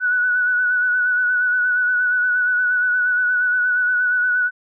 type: tone with vibrato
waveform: sine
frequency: 1480 Hz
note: F#6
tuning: in tune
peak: -15 dBFS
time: 0-4.51 s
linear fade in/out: 50 ms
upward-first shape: sine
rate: 8.5 Hz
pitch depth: 29 cents each way
effects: none